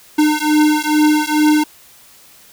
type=beating tone pair; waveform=square; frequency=302.2 / 304.5 Hz; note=D4 / D#4; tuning=+50 / -37 cents; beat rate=2.3 Hz; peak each=-15 dBFS; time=0.18-1.64 s; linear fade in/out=10 ms; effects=white hiss -45 dBFS RMS until 2.52 s